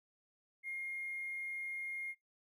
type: tone with hard clipping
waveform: triangle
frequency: 2131 Hz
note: C7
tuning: 31 cents sharp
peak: -39 dBFS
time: 0.63-2.15 s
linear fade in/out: 50 ms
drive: 3 dB
effects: noise-tail reverb RT60 0.2 s tail -26 dB re dry